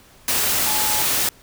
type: tone in noise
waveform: sine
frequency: 855 Hz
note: A5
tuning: 50 cents flat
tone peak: -27 dBFS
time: 0.66-1.02 s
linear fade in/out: 2 ms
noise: white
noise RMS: -20 dBFS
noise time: 0.28-1.29 s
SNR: -10 dB
effects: pink hiss -50 dBFS RMS until 1.42 s